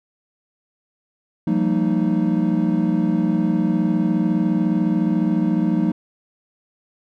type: tone cluster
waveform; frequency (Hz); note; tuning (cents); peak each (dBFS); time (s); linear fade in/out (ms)
triangle; 173.7 / 193.4 / 227.8 / 310; F3 / G3 / A#3 / D#4; -9 / -23 / -40 / -6; -20; 1.47-5.92; 5
effects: none